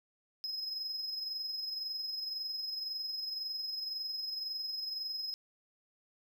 triangle tone with amplitude modulation, 5110 Hz, D#8, 45 cents sharp, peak -33 dBFS, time 0.44-5.34 s, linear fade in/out 0 ms, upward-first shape sine, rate 21.9 Hz, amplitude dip 45%, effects none

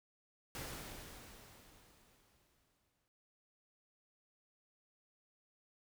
pink noise with exponential decay, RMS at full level -44 dBFS, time 0.55-3.08 s, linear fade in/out 0 ms, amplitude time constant 550 ms, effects none

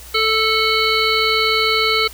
harmonic tone with a mistuned harmonic, 440 Hz, A4, in tune, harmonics 1 / 3 / 5 / 7 / 9 / 10, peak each -21 / -20 / -19 / -24 / -22 / -22 dBFS, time 0.14-2.08 s, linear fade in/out 10 ms, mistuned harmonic 7, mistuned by -15 cents, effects added 60 Hz sine -39 dBFS peak until 2.13 s + white hiss -39 dBFS RMS until 2.13 s

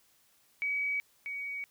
sine tone pair in turn, 2272 / 2254 Hz, C#7 / C#7, +42 / +28 cents, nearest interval unison, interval 14 cents, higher first, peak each -29 / -35 dBFS, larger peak first, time 0.62-1 / 1.26-1.64 s, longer neither, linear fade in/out 0 ms, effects white hiss -67 dBFS RMS until 1.7 s

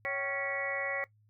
harmonic tone with a mistuned harmonic, 277.2 Hz, C#4, in tune, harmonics 2 / 3 / 4 / 5 / 6 / 7 / 8, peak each -37 / -43 / -43 / -46 / -48 / -36 / -38 dBFS, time 0.05-1.04 s, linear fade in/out 0 ms, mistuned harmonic 3, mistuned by -130 cents, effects noise-tail reverb RT60 0.1 s tail -19 dB re dry + added 106 Hz sine -63 dBFS peak until 1.29 s

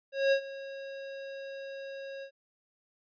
square tone with ADSR envelope, 546 Hz, C#5, 26 cents flat, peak -22 dBFS, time 0.12-2.31 s, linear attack 200 ms, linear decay 83 ms, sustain -18 dB, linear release 82 ms, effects resampled to 11025 Hz

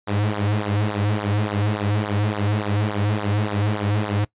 sawtooth tone with flanger, 103.83 Hz, G#2, in tune, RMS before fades -22 dBFS, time 0.07-4.25 s, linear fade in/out 10 ms, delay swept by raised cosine 0.35 to 4.85 ms, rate 3.5 Hz, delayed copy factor -0.85, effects noise-tail reverb RT60 0.1 s tail -21 dB re dry + resampled to 8000 Hz

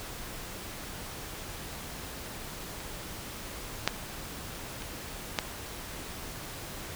clicks, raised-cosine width 0.2 ms, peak -25 / -6 / -22 / -8 dBFS, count 4, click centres 2.804 / 3.876 / 4.821 / 5.388 s, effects pink hiss -41 dBFS RMS until 6.95 s

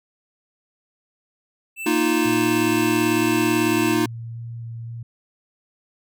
square tone, 2655 Hz, E7, 12 cents sharp, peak -29 dBFS, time 1.76-3.97 s, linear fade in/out 50 ms
square chord, Bb suspended fourth, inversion none, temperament equal, 233.1 / 311.1 / 349.2 Hz, Bb3 / Eb4 / F4, 0 / 0 / 0 cents, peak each -26 / -21 / -23 dBFS, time 1.86-4.06 s, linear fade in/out 5 ms
sine tone with vibrato, 116.1 Hz, A#2, 7 cents flat, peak -30 dBFS, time 2.25-5.03 s, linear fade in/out 5 ms, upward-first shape square, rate 1.9 Hz, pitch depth 9 cents each way
effects none

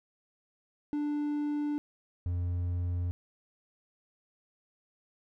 triangle tone pair in turn, 294.6 / 88.12 Hz, D4 / F2, +6 / +16 cents, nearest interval octave + major sixth, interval 2090 cents, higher first, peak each -27 / -27 dBFS, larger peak neither, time 0.93-1.78 / 2.26-3.11 s, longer neither, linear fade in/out 0 ms, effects none

